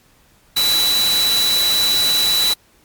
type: tone in noise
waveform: sine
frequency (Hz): 3951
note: B7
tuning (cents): 0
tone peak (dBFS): -14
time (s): 0.56-2.54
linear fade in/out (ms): 10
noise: white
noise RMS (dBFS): -21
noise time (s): 0.56-2.54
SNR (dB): +4
effects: pink hiss -54 dBFS RMS until 2.84 s + MP3 96 kbps